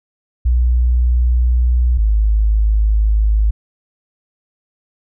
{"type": "tone pair in turn", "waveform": "sine", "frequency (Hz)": [60.7, 53.04], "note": ["B1", "G#1"], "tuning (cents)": [-29, 37], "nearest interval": "major second", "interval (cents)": 234, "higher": "first", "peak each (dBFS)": -10, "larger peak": "neither", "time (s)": [[0.45, 1.98], [1.98, 3.51]], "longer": "neither", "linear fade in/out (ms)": 10, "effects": []}